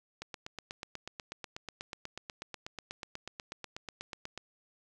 click train, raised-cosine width 0.2 ms, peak -23 dBFS, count 35, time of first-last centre 0.22-4.376 s, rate 8.18 Hz, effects none

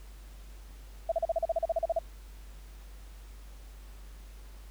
sine tone bursts, 663 Hz, E5, 10 cents sharp, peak -24 dBFS, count 14, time 1.09-1.99 s, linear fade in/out 5 ms, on 29 ms, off 38 ms, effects added 49 Hz sine -45 dBFS peak until 4.7 s + pink hiss -58 dBFS RMS until 4.7 s

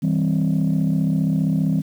sine chord, C major, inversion first, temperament equal with one note detuned, 160.86 / 196 / 261.6 Hz, E3 / G3 / C4, -42 / 0 / 0 cents, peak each -18 / -20 / -22 dBFS, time 0.02-1.82 s, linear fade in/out 20 ms, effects tanh soft clip ceiling -12 dBFS + 8-bit

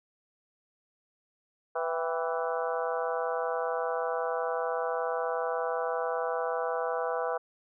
harmonic tone with a mistuned harmonic, 165.2 Hz, E3, 4 cents sharp, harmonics 3 / 4 / 5 / 6 / 7 / 8 / 9, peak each -32 / -34 / -36 / -38 / -39 / -40 / -41 dBFS, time 1.75-7.38 s, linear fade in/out 10 ms, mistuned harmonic 5, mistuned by -72 cents, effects none

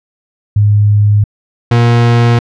sine / 40% pulse tone pair in turn, 103.83 / 118.45 Hz, G#2 / A#2, 0 / +28 cents, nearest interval major second, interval 228 cents, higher second, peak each -5 dBFS, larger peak neither, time 0.56-1.24 / 1.71-2.39 s, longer neither, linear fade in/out 5 ms, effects low-pass 4000 Hz 12 dB/octave

